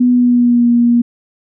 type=tone with pitch glide; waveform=sine; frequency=246.9 to 238.1 Hz; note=B3 to A#3; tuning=0 to +37 cents; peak=-7 dBFS; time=0-1.02 s; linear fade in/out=10 ms; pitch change=-63 cents; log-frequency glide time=0.11-0.69 s; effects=none